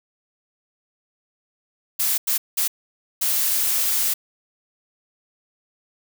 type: noise bursts at uneven times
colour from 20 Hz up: blue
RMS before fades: -21 dBFS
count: 4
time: 1.99-2.18 / 2.27-2.38 / 2.57-2.68 / 3.21-4.14 s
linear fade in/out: 10 ms
effects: none